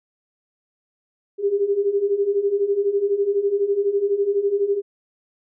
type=beating tone pair; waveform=sine; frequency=393.5 / 405.5 Hz; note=G4 / G#4; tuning=+7 / -41 cents; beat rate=12 Hz; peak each=-23 / -19 dBFS; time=1.38-4.82 s; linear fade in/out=50 ms; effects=none